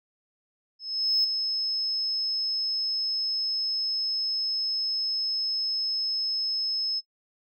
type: tone with ADSR envelope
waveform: sine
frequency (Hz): 5190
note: E8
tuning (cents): -28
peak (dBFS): -18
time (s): 0.79-7.01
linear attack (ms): 450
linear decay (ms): 8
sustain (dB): -7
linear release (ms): 30
effects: noise-tail reverb RT60 0.1 s tail -19 dB re dry + tanh soft clip ceiling -15 dBFS